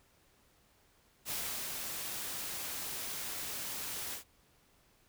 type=noise with ADSR envelope; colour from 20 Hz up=white; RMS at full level=-37 dBFS; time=1.25-4.24 s; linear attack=53 ms; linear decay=360 ms; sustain=-3 dB; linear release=110 ms; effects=pink hiss -68 dBFS RMS until 5.08 s